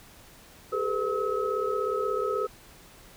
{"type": "tone cluster", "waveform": "sine", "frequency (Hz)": [398.5, 435, 501, 1285], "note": ["G4", "A4", "B4", "E6"], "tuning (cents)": [28, -20, 25, -45], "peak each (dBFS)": -31, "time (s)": [0.72, 2.47], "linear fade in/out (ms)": 10, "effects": ["pink hiss -52 dBFS RMS until 3.16 s"]}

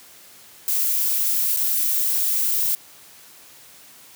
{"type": "noise with dropouts", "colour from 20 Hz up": "violet", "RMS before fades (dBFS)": -21, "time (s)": [0.68, 2.75], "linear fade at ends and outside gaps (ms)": 0, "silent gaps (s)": [1.563, 1.571], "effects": ["white hiss -47 dBFS RMS until 4.15 s", "high-pass 80 Hz 12 dB/octave"]}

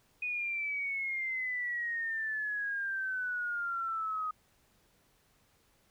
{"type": "exponential sweep", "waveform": "sine", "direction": "down", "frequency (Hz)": [2489, 1249], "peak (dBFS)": -32, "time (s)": [0.22, 4.31], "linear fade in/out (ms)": 5, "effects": ["pink hiss -69 dBFS RMS until 5.9 s"]}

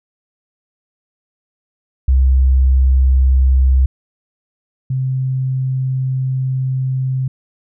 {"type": "tone pair in turn", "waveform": "sine", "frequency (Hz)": [65.41, 130.82], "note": ["C2", "C3"], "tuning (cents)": [0, 0], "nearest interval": "octave", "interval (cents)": 1200, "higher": "second", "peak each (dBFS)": [-8, -15], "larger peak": "first", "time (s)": [[2.08, 3.86], [4.9, 7.28]], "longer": "second", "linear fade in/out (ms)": 5, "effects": []}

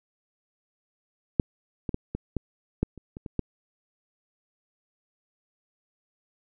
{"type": "clicks", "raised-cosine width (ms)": 3, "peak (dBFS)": [-6, -16, -14, -17, -14, -10, -30, -25, -23, -12], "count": 10, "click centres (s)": [1.398, 1.892, 1.944, 2.15, 2.367, 2.83, 2.977, 3.169, 3.262, 3.393], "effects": []}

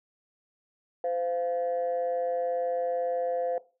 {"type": "tone pair together", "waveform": "sine", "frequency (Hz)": [514, 696], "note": ["C5", "F5"], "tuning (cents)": [-31, -6], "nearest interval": "perfect fourth", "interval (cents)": 525, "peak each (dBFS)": [-27, -30], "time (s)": [1.04, 3.58], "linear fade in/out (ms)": 2, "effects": ["noise-tail reverb RT60 0.3 s tail -17 dB re dry", "tanh soft clip ceiling -21 dBFS"]}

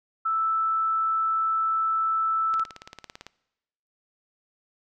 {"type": "tone", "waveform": "sine", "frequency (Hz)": 1318.5, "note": "E6", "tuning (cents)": 0, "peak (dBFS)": -22, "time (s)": [0.25, 2.64], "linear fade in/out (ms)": 10}
{"type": "click train", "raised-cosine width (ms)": 0.2, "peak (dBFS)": -22, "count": 14, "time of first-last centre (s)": [2.54, 3.266], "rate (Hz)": 17.9}
{"effects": ["noise-tail reverb RT60 1.0 s tail -22 dB re dry"]}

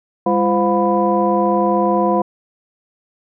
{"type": "tone cluster", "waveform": "sine", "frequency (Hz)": [202, 343, 516, 714, 993], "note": ["G#3", "F4", "C5", "F5", "B5"], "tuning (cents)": [-48, -31, -24, 38, 9], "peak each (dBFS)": -19, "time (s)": [0.26, 2.22], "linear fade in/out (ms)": 5, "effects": ["tanh soft clip ceiling -1 dBFS"]}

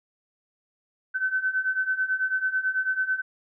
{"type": "beating tone pair", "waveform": "sine", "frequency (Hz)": [1519, 1528.1], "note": ["F#6", "G6"], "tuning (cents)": [45, -45], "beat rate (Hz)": 9.1, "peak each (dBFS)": [-28, -25], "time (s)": [1.14, 3.22], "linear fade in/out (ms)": 20, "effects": []}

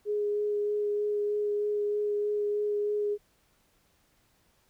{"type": "tone with vibrato", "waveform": "sine", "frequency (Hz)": 415.3, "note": "G#4", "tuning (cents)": 0, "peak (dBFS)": -26, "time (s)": [0.05, 3.18], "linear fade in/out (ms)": 50, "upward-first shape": "sine", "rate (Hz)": 3.2, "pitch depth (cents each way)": 10, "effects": ["pink hiss -68 dBFS RMS until 4.69 s"]}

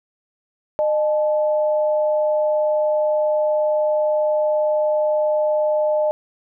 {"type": "tone pair together", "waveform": "sine", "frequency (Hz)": [609.5, 862], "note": ["D#5", "A5"], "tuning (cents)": [-36, -36], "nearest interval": "tritone", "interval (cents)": 600, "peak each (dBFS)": [-16, -27], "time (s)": [0.79, 6.11], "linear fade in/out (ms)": 0, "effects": []}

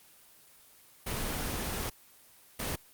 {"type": "noise bursts at uneven times", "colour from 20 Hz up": "pink", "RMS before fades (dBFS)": -34, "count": 2, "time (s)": [[1.06, 1.9], [2.59, 2.76]], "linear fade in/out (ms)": 10, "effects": ["white hiss -58 dBFS RMS until 2.93 s", "Opus 24 kbps"]}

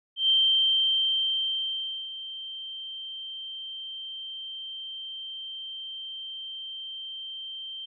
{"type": "tone with ADSR envelope", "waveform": "sine", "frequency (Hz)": 3136, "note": "G7", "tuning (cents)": 0, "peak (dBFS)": -18, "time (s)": [0.16, 7.86], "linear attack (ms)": 130, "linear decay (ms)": 1800, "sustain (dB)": -17, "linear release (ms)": 13, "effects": []}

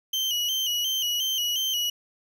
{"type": "tone with vibrato", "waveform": "35% pulse", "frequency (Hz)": 3016, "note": "F#7", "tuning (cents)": 32, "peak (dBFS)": -22, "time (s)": [0.13, 1.9], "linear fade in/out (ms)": 5, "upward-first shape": "square", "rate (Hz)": 2.8, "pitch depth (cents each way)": 57, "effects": []}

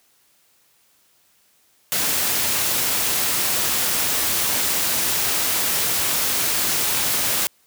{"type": "noise", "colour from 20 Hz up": "white", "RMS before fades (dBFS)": -21, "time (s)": [1.92, 7.47], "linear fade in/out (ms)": 0, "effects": ["white hiss -60 dBFS RMS until 7.66 s", "high-pass 60 Hz 12 dB/octave"]}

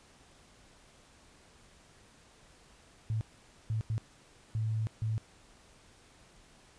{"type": "tone bursts at uneven times", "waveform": "sine", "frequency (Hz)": 110, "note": "A2", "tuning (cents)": 0, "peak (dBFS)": -29, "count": 5, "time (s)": [[3.1, 3.21], [3.7, 3.81], [3.9, 3.98], [4.55, 4.87], [5.02, 5.18]], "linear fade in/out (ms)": 0, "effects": ["pink hiss -60 dBFS RMS until 6.78 s", "resampled to 22050 Hz"]}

